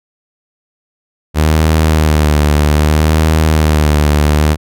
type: tone with vibrato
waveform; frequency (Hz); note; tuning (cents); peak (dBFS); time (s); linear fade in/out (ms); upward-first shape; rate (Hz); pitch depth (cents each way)
sawtooth; 76.6; D#2; -27; -4; 1.34-4.57; 50; sine; 0.63; 52
effects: none